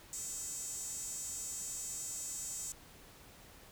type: tone with high-pass filter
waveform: square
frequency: 288.2 Hz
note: D4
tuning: 33 cents flat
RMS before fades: -42 dBFS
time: 0.13-2.72 s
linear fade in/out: 0 ms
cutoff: 7300 Hz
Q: 6.4
effects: pink hiss -57 dBFS RMS until 3.71 s